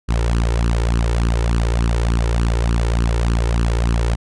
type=tone with flanger; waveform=sawtooth; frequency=57.6 Hz; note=A#1; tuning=20 cents flat; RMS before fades=-17 dBFS; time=0.08-4.16 s; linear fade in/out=20 ms; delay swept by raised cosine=0.67 to 2.27 ms; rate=3.4 Hz; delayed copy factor=+0.75; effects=resampled to 22050 Hz